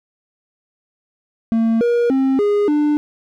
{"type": "tone with pitch steps", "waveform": "triangle", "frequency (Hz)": [226.5, 475.8, 266.7, 411.6, 297.3], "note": ["A#3", "A#4", "C4", "G#4", "D4"], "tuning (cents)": [-50, 35, 33, -16, 21], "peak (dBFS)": -11, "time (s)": [1.52, 2.97], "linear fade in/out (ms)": 0, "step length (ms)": 290, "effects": []}